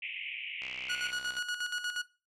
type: band-pass noise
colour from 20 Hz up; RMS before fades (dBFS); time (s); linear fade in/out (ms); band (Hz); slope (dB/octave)
pink; -40; 0.02-1.11; 5; 2100 to 3000; 96
type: click train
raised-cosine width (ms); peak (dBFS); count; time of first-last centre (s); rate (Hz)
0.2; -29; 50; 0.62-1.384; 64.1
type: tone with tremolo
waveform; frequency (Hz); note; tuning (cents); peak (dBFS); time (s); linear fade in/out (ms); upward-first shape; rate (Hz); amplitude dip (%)
sawtooth; 1456; F#6; -28; -28; 0.89-2.02; 10; square; 8.4; 65
effects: noise-tail reverb RT60 0.3 s tail -18 dB re dry + low-pass 8000 Hz 12 dB/octave